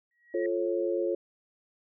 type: tone with exponential growth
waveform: sine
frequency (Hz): 1907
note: A#6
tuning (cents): +39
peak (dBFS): -36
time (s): 0.11-0.46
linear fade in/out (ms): 2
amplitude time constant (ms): 74
type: chord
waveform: sine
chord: F augmented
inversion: none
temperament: just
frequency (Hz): 349.2 / 436.5 / 545.7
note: F4 / A4 / C#5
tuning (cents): 0 / -14 / -27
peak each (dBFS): -29 / -32 / -31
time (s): 0.34-1.15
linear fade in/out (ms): 5
effects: none